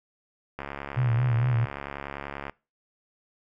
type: click train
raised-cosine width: 0.5 ms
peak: -19 dBFS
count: 135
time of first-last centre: 0.59-2.496 s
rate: 70.3 Hz
type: tone with vibrato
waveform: sine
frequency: 120 Hz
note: B2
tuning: 49 cents flat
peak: -21 dBFS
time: 0.96-1.66 s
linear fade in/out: 20 ms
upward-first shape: sine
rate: 4.4 Hz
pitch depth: 85 cents each way
effects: noise-tail reverb RT60 0.3 s tail -23 dB re dry